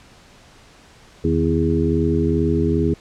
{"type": "harmonic tone with a mistuned harmonic", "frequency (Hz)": 82.41, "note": "E2", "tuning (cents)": 0, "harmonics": [1, 2, 3, 4, 5], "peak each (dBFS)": [-22, -22, -22, -22, -22], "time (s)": [1.24, 2.94], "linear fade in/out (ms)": 5, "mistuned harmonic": 2, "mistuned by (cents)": -93, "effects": ["pink hiss -48 dBFS RMS until 3 s", "low-pass 7000 Hz 12 dB/octave"]}